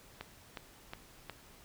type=click train; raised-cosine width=0.3 ms; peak=-25 dBFS; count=4; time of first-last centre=0.21-1.297 s; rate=2.76 Hz; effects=pink hiss -58 dBFS RMS until 1.64 s